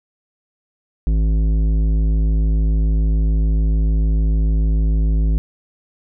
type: tone with tanh clipping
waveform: sine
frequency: 53.4 Hz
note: G#1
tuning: 49 cents sharp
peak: -15 dBFS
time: 1.07-5.38 s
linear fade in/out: 0 ms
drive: 12 dB
effects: none